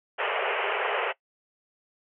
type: band-pass noise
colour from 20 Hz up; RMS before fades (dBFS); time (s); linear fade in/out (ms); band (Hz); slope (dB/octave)
pink; -28; 0.18-1.13; 20; 400 to 3000; 96
effects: noise-tail reverb RT60 0.1 s tail -20 dB re dry